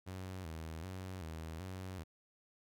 sawtooth tone with vibrato, 86.6 Hz, F2, 14 cents flat, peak -39 dBFS, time 0.06-2.04 s, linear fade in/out 20 ms, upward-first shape square, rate 1.3 Hz, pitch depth 130 cents each way, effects none

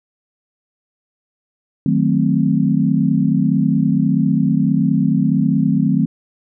sine chord, D# diminished seventh, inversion none, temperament equal, 155.56 / 185 / 220 / 261.6 Hz, D#3 / F#3 / A3 / C4, 0 / 0 / 0 / 0 cents, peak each -18 dBFS, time 1.86-6.06 s, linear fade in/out 2 ms, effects none

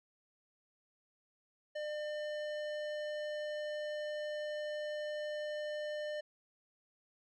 square tone, 601 Hz, D5, 40 cents sharp, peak -38 dBFS, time 1.75-6.21 s, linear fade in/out 10 ms, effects low-pass 4000 Hz 12 dB/octave

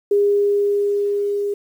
sine tone with level ramp, 406.6 Hz, G#4, 37 cents flat, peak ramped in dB -12 to -19 dBFS, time 0.11-1.54 s, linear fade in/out 5 ms, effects 8-bit

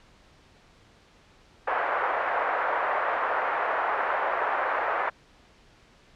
pink band-pass noise, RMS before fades -27 dBFS, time 1.67-5.1 s, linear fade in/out 10 ms, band 590 to 1700 Hz, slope 24 dB/octave, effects pink hiss -57 dBFS RMS until 6.15 s + low-pass 5000 Hz 12 dB/octave

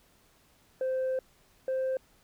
sine tone pair in turn, 520 / 523.3 Hz, C5 / C5, -11 / 0 cents, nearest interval unison, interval 11 cents, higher second, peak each -25 dBFS, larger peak neither, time 0.81-1.19 / 1.68-1.97 s, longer first, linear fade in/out 2 ms, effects tanh soft clip ceiling -26 dBFS + pink hiss -64 dBFS RMS until 2.23 s

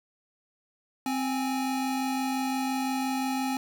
square tone pair together, 261.6 / 830.6 Hz, C4 / G#5, 0 / 0 cents, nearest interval octave + minor sixth, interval 2000 cents, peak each -29 / -33 dBFS, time 1.06-3.57 s, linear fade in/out 2 ms, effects 9-bit

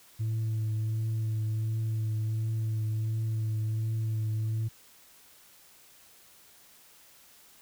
sine tone with vibrato, 110 Hz, A2, in tune, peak -25 dBFS, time 0.19-4.69 s, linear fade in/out 20 ms, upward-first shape triangle, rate 1.4 Hz, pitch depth 24 cents each way, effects tanh soft clip ceiling -26 dBFS + white hiss -57 dBFS RMS until 7.61 s

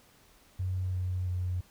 triangle tone with pitch steps, 92.5 / 91.38 / 90.28 Hz, F#2 / F#2 / F#2, 0 / -21 / -42 cents, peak -25 dBFS, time 0.59-1.61 s, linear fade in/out 10 ms, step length 340 ms, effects tanh soft clip ceiling -27 dBFS + pink hiss -61 dBFS RMS until 1.7 s

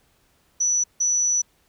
sine tone bursts at uneven times, 5930 Hz, F#8, 3 cents sharp, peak -18 dBFS, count 2, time 0.6-0.84 / 1-1.42 s, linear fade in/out 10 ms, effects pink hiss -63 dBFS RMS until 1.68 s

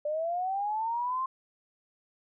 sine linear sweep, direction up, 586 to 1062 Hz, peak -28 dBFS, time 0.05-1.26 s, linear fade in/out 5 ms, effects none

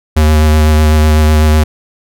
square tone with vibrato, 77 Hz, D#2, 17 cents flat, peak -6 dBFS, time 0.16-1.64 s, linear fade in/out 10 ms, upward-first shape sine, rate 8 Hz, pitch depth 18 cents each way, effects none

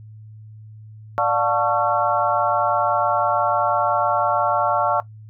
sine tone cluster, 588 / 714 / 885 / 1112 / 1355 Hz, D5 / F5 / A5 / C#6 / E6, +2 / +38 / +10 / +5 / +47 cents, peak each -23 dBFS, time 1.18-5 s, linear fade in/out 0 ms, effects noise-tail reverb RT60 0.1 s tail -17 dB re dry + added 108 Hz sine -38 dBFS peak until 5.29 s

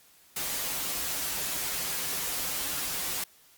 white noise with comb filter, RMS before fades -32 dBFS, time 0.36-3.24 s, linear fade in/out 5 ms, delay 8.9 ms, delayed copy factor -0.9, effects white hiss -59 dBFS RMS until 3.57 s + Opus 48 kbps

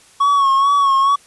triangle tone with vibrato, 1108.7 Hz, C#6, in tune, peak -9 dBFS, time 0.2-1.16 s, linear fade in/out 10 ms, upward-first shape sine, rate 2.3 Hz, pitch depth 49 cents each way, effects white hiss -48 dBFS RMS until 1.26 s + resampled to 24000 Hz

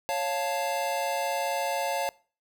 square chord, Db augmented, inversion none, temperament equal, 554.4 / 698.5 / 880 Hz, Db5 / F5 / A5, 0 / 0 / 0 cents, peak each -32 dBFS, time 0.09-2.09 s, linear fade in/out 0 ms, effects noise-tail reverb RT60 0.4 s tail -23 dB re dry

